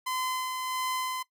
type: tone with tremolo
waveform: sawtooth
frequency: 1025 Hz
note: C6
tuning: 36 cents flat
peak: -25 dBFS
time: 0.06-1.23 s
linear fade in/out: 10 ms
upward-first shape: sine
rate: 1.5 Hz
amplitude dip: 35%
effects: noise-tail reverb RT60 0.1 s tail -18 dB re dry